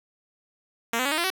5% pulse tone with pitch steps, 231.3 / 255.2 / 281.5 / 310.5 / 342.6 / 377.9 Hz, A#3 / C4 / C#4 / D#4 / F4 / F#4, -13 / -43 / +27 / -3 / -33 / +37 cents, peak -12 dBFS, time 0.93-1.302 s, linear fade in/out 2 ms, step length 62 ms, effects none

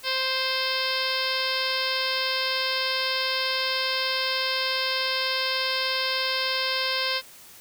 harmonic tone, 523.3 Hz, C5, in tune, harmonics 1 / 2 / 3 / 4 / 5 / 6 / 7 / 8 / 9 / 10, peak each -33 / -33 / -33 / -33 / -33 / -33 / -33 / -33 / -33 / -33 dBFS, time 0.03-7.22 s, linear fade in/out 50 ms, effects white hiss -48 dBFS RMS until 7.6 s

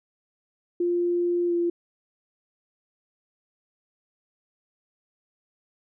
sine tone with pitch glide, 349.2 to 344.4 Hz, F4 to F4, 0 to -24 cents, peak -21 dBFS, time 0.8-1.7 s, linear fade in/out 5 ms, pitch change -24 cents, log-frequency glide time 1.47-1.53 s, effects none

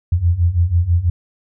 sine beating tone pair, 83 / 89.1 Hz, E2 / F2, +12 / +35 cents, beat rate 6.1 Hz, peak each -17 / -14 dBFS, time 0.12-1.1 s, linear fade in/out 5 ms, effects none

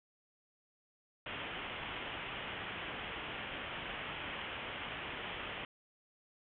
white low-pass noise, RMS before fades -43 dBFS, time 1.26-5.65 s, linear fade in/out 2 ms, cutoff 3300 Hz, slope 96 dB/octave, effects none

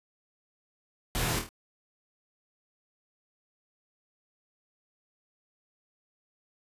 pink noise with echo, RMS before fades -31 dBFS, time 1.15-1.39 s, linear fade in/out 0 ms, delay 25 ms, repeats 4, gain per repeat -5 dB, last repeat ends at 1.49 s, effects resampled to 32000 Hz

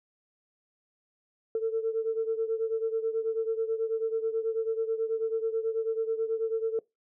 sine beating tone pair, 445.9 / 455.1 Hz, A4 / A#4, +23 / -42 cents, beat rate 9.2 Hz, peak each -27 / -31 dBFS, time 1.55-6.79 s, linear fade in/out 2 ms, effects noise-tail reverb RT60 0.2 s tail -23 dB re dry + tanh soft clip ceiling -19 dBFS

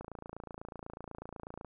click train, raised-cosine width 1 ms, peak -29 dBFS, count 47, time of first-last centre 0.01-1.647 s, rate 28.1 Hz, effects none

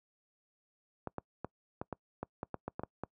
clicks, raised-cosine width 1 ms, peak -23 dBFS, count 12, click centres 1.073 / 1.183 / 1.446 / 1.815 / 1.927 / 2.23 / 2.431 / 2.543 / 2.68 / 2.795 / 2.835 / 3.036 s, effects noise-tail reverb RT60 0.1 s tail -25 dB re dry + high-pass 80 Hz 12 dB/octave

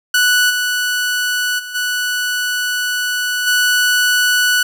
sawtooth tone with level steps, 1480 Hz, F#6, in tune, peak -7 / -12 / -23 / -13 / -8 dBFS, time 0.14-4.63 s, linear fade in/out 5 ms, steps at 0.49 / 1.58 / 1.74 / 3.46 s, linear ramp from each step 20 ms, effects none

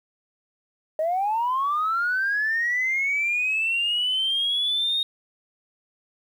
sine linear sweep, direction up, 612 to 3729 Hz, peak -20 dBFS, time 0.99-5.03 s, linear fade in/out 2 ms, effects tanh soft clip ceiling -17 dBFS + 9-bit

